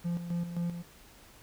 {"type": "tone with tremolo", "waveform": "triangle", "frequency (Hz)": 172.3, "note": "F3", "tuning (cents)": -23, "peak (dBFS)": -27, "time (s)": [0.04, 0.83], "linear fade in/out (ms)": 20, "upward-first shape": "square", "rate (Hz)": 3.8, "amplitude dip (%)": 60, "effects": ["pink hiss -56 dBFS RMS until 1.42 s"]}